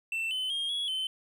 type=tone with pitch steps; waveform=triangle; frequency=2678 / 3041 / 3229 / 3351 / 3066 Hz; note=E7 / F#7 / G#7 / G#7 / G7; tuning=+27 / +47 / -49 / +15 / -39 cents; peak=-28 dBFS; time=0.12-1.07 s; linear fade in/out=2 ms; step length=190 ms; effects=none